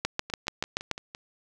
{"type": "two click trains", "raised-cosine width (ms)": 0.2, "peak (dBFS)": [-9, -21], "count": [7, 6], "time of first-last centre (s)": [[0.05, 0.913], [0.3, 1.149]], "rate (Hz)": [6.95, 5.89], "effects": []}